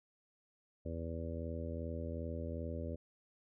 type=harmonic tone; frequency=82.6 Hz; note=E2; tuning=4 cents sharp; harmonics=1 / 2 / 3 / 4 / 5 / 6 / 7; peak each=-41 / -48 / -46 / -50 / -51 / -48 / -48 dBFS; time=0.85-2.96 s; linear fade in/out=10 ms; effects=none